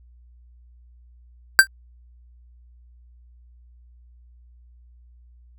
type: tone with exponential decay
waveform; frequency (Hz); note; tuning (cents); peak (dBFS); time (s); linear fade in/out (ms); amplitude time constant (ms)
square; 1568; G6; 0; -3; 1.59-1.67; 0; 16
effects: added 60 Hz sine -48 dBFS peak until 5.58 s

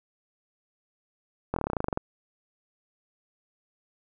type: slowing click train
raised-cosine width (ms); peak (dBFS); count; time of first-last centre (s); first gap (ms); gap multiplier
1; -13; 14; 1.54-1.974; 23; 1.06
effects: none

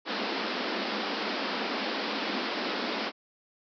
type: band-pass noise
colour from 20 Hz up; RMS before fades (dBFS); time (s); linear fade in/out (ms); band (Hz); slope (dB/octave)
pink; -32; 0.05-3.12; 50; 200 to 5200; 96
effects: none

